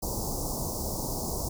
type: band-stop noise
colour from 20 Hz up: pink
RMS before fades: -32 dBFS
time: 0.02-1.49 s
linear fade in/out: 10 ms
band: 1000 to 4900 Hz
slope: 48 dB/octave
effects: none